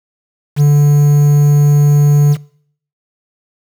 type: tone with quantisation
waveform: triangle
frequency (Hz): 145.7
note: D3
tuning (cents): -13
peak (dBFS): -3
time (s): 0.56-2.37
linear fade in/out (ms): 50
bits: 5
effects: noise-tail reverb RT60 0.6 s tail -22 dB re dry